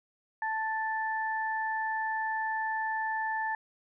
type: tone pair together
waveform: sine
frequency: 880 / 1760 Hz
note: A5 / A6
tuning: 0 / 0 cents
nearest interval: octave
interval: 1200 cents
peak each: -31 / -33 dBFS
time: 0.42-3.55 s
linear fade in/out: 2 ms
effects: none